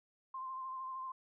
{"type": "tone with vibrato", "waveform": "sine", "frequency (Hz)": 1046.5, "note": "C6", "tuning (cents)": 0, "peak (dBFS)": -40, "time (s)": [0.34, 1.12], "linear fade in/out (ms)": 5, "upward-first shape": "triangle", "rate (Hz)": 13, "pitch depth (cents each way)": 32, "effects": []}